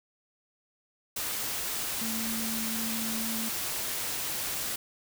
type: tone in noise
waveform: sine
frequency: 224.5 Hz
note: A3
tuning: 35 cents sharp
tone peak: -34 dBFS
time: 2.01-3.49 s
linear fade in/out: 5 ms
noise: white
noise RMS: -33 dBFS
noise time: 1.16-4.76 s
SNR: -4 dB
effects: none